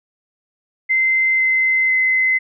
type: tone with pitch steps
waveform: sine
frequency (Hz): 2073 / 2061 / 2049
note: C7 / C7 / C7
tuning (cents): -17 / -27 / -37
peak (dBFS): -13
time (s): 0.89-2.39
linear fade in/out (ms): 20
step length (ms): 500
effects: none